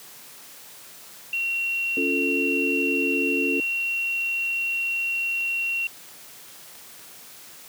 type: tone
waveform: sine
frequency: 2737 Hz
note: F7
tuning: 36 cents flat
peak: -23 dBFS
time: 1.33-5.87 s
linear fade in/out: 2 ms
type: chord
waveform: sine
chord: Db augmented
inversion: none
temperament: equal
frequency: 277.2 / 349.2 / 440 Hz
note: Db4 / F4 / A4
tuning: 0 / 0 / 0 cents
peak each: -26 / -29 / -29 dBFS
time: 1.97-3.6 s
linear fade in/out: 2 ms
type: clicks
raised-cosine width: 0.2 ms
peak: -30 dBFS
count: 5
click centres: 5.408 / 6.088 / 6.484 / 6.754 / 6.994 s
effects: white hiss -45 dBFS RMS until 7.68 s + high-pass 100 Hz 12 dB/octave